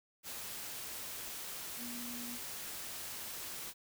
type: tone in noise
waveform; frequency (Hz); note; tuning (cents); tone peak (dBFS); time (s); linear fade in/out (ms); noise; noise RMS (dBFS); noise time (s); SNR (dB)
sine; 240.7; B3; -44; -45; 1.77-2.39; 50; white; -44; 0.23-3.74; -4
effects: none